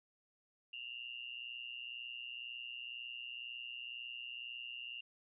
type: tone with amplitude modulation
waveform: sine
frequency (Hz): 2794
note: F7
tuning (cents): 0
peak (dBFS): -40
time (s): 0.73-5.01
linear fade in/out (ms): 5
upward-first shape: sine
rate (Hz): 122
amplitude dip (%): 85
effects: none